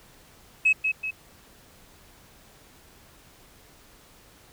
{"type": "tone with echo", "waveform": "sine", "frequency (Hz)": 2571, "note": "E7", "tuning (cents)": -44, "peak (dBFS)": -15, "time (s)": [0.65, 0.73], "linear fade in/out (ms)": 10, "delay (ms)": 190, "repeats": 2, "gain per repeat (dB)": -6, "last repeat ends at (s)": 1.11, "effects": ["tanh soft clip ceiling -12 dBFS", "pink hiss -54 dBFS RMS until 4.52 s"]}